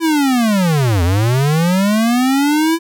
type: linear two-way sweep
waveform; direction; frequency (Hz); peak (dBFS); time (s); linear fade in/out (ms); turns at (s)
square; down then up; 335.7 to 82.41 to 335.7; -12; 0-2.79; 50; 1.03
effects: none